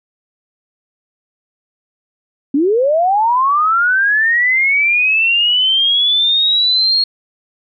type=linear sweep; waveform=sine; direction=up; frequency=263.7 to 4300 Hz; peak=-10 dBFS; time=2.54-7.04 s; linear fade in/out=5 ms; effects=none